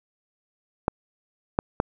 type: clicks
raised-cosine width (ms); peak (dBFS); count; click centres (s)
1; -6; 3; 0.881 / 1.589 / 1.801
effects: none